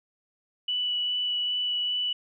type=tone with vibrato; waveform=sine; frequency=2959 Hz; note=F#7; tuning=1 cent flat; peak=-25 dBFS; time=0.68-2.13 s; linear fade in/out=5 ms; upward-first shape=sine; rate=2.5 Hz; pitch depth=8 cents each way; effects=none